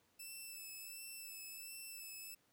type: tone with vibrato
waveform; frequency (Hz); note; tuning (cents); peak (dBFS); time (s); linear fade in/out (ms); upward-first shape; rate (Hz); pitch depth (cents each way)
5% pulse; 2637; E7; 0; -40; 0.19-2.35; 10; sine; 1.4; 29
effects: pink hiss -75 dBFS RMS until 2.52 s + high-pass 100 Hz 12 dB/octave